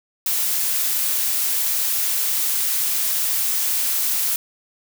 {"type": "noise", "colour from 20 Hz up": "blue", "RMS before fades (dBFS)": -21, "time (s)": [0.26, 4.36], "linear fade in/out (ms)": 2, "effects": []}